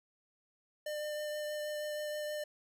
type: tone with vibrato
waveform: square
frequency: 600 Hz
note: D5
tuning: 37 cents sharp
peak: -37 dBFS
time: 0.86-2.44 s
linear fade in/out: 5 ms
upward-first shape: triangle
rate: 6.3 Hz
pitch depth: 12 cents each way
effects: none